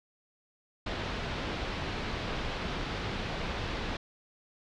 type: low-pass noise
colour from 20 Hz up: pink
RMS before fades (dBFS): -35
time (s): 0.86-3.97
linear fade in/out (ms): 5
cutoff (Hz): 4300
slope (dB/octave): 24
effects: none